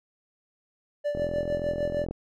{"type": "tone with tremolo", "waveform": "triangle", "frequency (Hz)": 585, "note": "D5", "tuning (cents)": -7, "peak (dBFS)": -22, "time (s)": [1.04, 2.06], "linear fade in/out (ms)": 20, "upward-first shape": "sine", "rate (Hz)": 6.6, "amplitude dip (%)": 65}
{"type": "click train", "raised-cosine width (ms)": 2, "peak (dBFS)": -20, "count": 42, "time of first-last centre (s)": [1.15, 2.11], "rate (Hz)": 42.7}
{"effects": []}